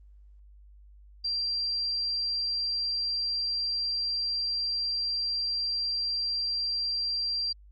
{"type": "tone", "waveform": "sine", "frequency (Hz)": 4729, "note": "D8", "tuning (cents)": 11, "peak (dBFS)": -27, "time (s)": [1.24, 7.53], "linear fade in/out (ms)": 10, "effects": ["added 50 Hz sine -50 dBFS peak until 7.71 s", "Opus 32 kbps"]}